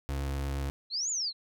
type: tone with vibrato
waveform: 35% pulse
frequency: 69 Hz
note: C#2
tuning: 7 cents flat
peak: -29 dBFS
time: 0.09-0.7 s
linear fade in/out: 0 ms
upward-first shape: sine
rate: 8.8 Hz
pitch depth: 13 cents each way
type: exponential two-way sweep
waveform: sine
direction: up then down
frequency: 4011 to 7170 to 4011 Hz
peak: -29 dBFS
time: 0.9-1.33 s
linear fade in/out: 50 ms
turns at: 1.1 s
effects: none